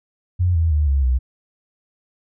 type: tone with pitch steps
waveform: sine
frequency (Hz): 89.4 / 81.98 / 75.18 / 68.94 / 63.22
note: F2 / E2 / D2 / C#2 / B1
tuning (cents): +41 / -9 / +41 / -9 / +41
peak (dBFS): -14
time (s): 0.39-1.19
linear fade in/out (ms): 20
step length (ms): 160
effects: none